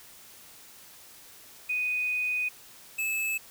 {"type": "tone pair in turn", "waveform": ["sine", "square"], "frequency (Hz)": [2489, 2606], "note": ["D#7", "E7"], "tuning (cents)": [0, -20], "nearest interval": "minor second", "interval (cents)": 80, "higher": "second", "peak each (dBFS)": [-26, -28], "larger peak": "first", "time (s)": [[1.69, 2.49], [2.98, 3.38]], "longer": "first", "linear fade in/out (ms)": 10, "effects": ["white hiss -51 dBFS RMS until 3.5 s"]}